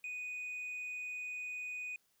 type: tone with tanh clipping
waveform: sine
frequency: 2483 Hz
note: D#7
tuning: 4 cents flat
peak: -40 dBFS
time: 0.04-1.96 s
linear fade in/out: 2 ms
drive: 2 dB
effects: white hiss -75 dBFS RMS until 2.2 s